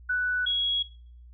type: tone pair in turn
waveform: sine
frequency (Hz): 1486 / 3323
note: F#6 / G#7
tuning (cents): +7 / 0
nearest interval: octave + major second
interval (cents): 1393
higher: second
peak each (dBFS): -23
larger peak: neither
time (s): 0.09-0.46 / 0.46-0.83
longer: neither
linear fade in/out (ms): 10
effects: noise-tail reverb RT60 0.5 s tail -18 dB re dry + added 60 Hz sine -46 dBFS peak until 1.33 s